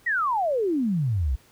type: exponential sweep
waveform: sine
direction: down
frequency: 1975.5 to 58.27 Hz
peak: -21 dBFS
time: 0.06-1.36 s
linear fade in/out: 10 ms
effects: pink hiss -57 dBFS RMS until 1.51 s